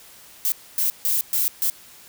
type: noise bursts at uneven times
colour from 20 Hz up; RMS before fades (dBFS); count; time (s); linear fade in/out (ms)
violet; -21; 5; 0.45-0.52 / 0.78-0.9 / 1.05-1.21 / 1.33-1.48 / 1.62-1.7; 0
effects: white hiss -47 dBFS RMS until 2.08 s